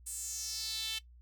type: tone with high-pass filter sweep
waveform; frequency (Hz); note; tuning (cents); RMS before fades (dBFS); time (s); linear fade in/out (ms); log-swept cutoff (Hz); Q
sawtooth; 440.9; A4; +4; -39; 0.06-0.99; 10; 8800 to 3100; 4
effects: noise-tail reverb RT60 0.1 s tail -17 dB re dry + added 60 Hz sine -54 dBFS peak until 1.21 s